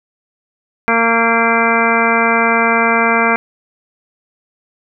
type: harmonic tone with a mistuned harmonic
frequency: 229.8 Hz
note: A#3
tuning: 25 cents flat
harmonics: 1 / 2 / 3 / 4 / 5 / 6 / 7 / 9 / 10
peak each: -19 / -19 / -19 / -19 / -19 / -19 / -19 / -19 / -19 dBFS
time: 0.88-3.36 s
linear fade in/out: 0 ms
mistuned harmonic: 10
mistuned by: +41 cents
effects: none